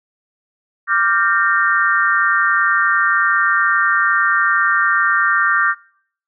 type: chord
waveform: sine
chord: G minor seventh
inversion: second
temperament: equal with one note detuned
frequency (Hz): 1174.7 / 1396.9 / 1568 / 1830.5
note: D6 / F6 / G6 / Bb6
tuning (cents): 0 / 0 / 0 / -32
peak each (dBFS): -18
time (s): 0.87-5.75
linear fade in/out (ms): 50
effects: noise-tail reverb RT60 0.6 s tail -23 dB re dry